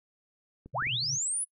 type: clicks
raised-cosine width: 3 ms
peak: -33 dBFS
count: 3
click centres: 0.66 / 0.824 / 0.87 s
type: band-pass noise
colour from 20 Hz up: white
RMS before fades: -41 dBFS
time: 0.73-1.19 s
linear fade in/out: 20 ms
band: 120 to 140 Hz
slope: 96 dB/octave
type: linear sweep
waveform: sine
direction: up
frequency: 440 to 10380 Hz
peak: -28 dBFS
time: 0.74-1.45 s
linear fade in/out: 20 ms
effects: noise-tail reverb RT60 0.1 s tail -25 dB re dry